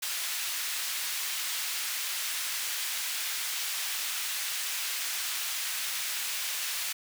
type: high-pass noise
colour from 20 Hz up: pink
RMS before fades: -33 dBFS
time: 0.02-6.93 s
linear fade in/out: 10 ms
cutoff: 2100 Hz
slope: 12 dB/octave
effects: none